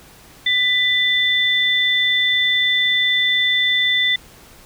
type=tone pair together; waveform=sine; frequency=1991 / 3534 Hz; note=B6 / A7; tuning=+14 / +7 cents; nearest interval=minor seventh; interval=993 cents; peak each=-17 dBFS; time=0.46-4.16 s; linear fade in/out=5 ms; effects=pink hiss -45 dBFS RMS until 4.65 s